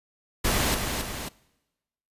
pink noise with echo, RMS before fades -24 dBFS, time 0.44-0.75 s, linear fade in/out 10 ms, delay 270 ms, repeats 2, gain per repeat -5 dB, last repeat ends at 1.29 s, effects noise-tail reverb RT60 1.0 s tail -22 dB re dry + resampled to 32000 Hz

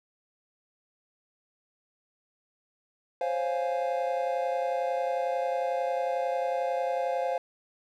triangle chord, Db major seventh, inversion third, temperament equal, 523.3 / 554.4 / 698.5 / 830.6 Hz, C5 / Db5 / F5 / Ab5, 0 / 0 / 0 / 0 cents, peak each -28 / -34 / -29 / -33 dBFS, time 3.21-7.38 s, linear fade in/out 2 ms, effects none

